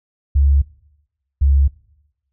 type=tone pair in turn; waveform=sine; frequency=70 / 69.32 Hz; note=C#2 / C#2; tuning=+18 / +1 cents; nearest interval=unison; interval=17 cents; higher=first; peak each=-10 dBFS; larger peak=neither; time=0.35-0.62 / 1.41-1.68 s; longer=neither; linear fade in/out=10 ms; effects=noise-tail reverb RT60 0.9 s tail -20 dB re dry